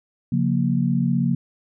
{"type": "chord", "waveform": "sine", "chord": "Bb minor", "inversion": "first", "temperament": "equal with one note detuned", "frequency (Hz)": [138.59, 177.77, 233.1], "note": ["Db3", "F3", "Bb3"], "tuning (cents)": [0, 31, 0], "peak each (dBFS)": -22, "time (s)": [0.32, 1.35], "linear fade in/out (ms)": 5, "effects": []}